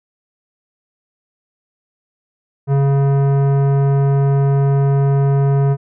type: tone with tanh clipping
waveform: sine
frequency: 138.8 Hz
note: C#3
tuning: 3 cents sharp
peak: -13 dBFS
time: 2.67-5.77 s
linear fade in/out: 50 ms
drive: 15 dB
effects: none